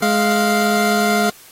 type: tone pair together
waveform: 25% pulse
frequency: 209.9 / 698.5 Hz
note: G#3 / F5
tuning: +19 / 0 cents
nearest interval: octave + major sixth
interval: 2081 cents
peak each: -13 dBFS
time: 0.02-1.3 s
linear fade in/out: 5 ms
effects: white hiss -44 dBFS RMS until 1.51 s + AAC 48 kbps